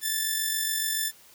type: tone with amplitude modulation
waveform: 5% pulse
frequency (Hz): 1760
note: A6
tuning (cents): 0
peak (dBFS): -13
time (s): 0.01-1.12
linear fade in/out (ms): 50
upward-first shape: sine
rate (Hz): 47.1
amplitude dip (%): 40
effects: white hiss -54 dBFS RMS until 1.34 s